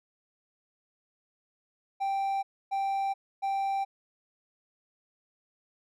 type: tone bursts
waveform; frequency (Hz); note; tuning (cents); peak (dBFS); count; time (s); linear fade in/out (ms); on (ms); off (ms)
triangle; 784; G5; 0; -25; 3; 2-3.85; 20; 430; 280
effects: none